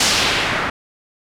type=noise with low-pass filter sweep; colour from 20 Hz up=white; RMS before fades=-18 dBFS; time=0-0.7 s; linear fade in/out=5 ms; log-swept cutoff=6400 to 1500 Hz; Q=1.1; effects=none